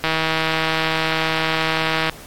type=click train; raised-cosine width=0.3 ms; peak=-3 dBFS; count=330; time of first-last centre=0.04-2.096 s; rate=160 Hz; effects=pink hiss -41 dBFS RMS until 2.26 s + AAC 64 kbps